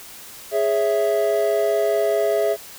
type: chord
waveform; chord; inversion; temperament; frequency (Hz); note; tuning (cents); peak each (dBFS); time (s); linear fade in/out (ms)
triangle; C# minor; second; equal; 415.3 / 554.4 / 659.3; G#4 / C#5 / E5; 0 / 0 / 0; -19 / -23 / -18; 0.51-2.57; 50
effects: white hiss -40 dBFS RMS until 2.78 s